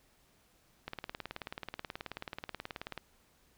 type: click train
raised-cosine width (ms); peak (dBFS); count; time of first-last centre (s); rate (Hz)
0.3; -23; 40; 0.88-2.977; 18.6
effects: pink hiss -68 dBFS RMS until 3.57 s